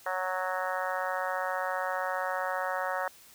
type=harmonic tone; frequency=185 Hz; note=F#3; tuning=in tune; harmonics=3 / 4 / 5 / 6 / 7 / 8 / 9 / 10; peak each=-35 / -36 / -37 / -38 / -38 / -39 / -40 / -40 dBFS; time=0.06-3.08 s; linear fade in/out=2 ms; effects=white hiss -55 dBFS RMS until 3.34 s